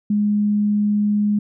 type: tone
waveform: sine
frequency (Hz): 207.7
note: G#3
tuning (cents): 0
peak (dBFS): -15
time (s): 0.1-1.39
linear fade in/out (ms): 5
effects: none